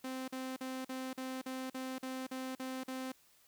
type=tone bursts; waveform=sawtooth; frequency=260 Hz; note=C4; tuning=11 cents flat; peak=-35 dBFS; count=11; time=0.04-3.12 s; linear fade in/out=5 ms; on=240 ms; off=44 ms; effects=white hiss -67 dBFS RMS until 3.47 s